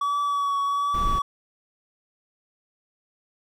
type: tone with vibrato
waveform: triangle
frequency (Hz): 1137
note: C#6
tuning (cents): +44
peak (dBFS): -20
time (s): 0.01-1.22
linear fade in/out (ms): 5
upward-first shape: triangle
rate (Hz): 1.3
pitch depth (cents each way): 25
type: noise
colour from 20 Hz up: brown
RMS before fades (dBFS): -27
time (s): 0.94-1.19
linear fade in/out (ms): 5
effects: none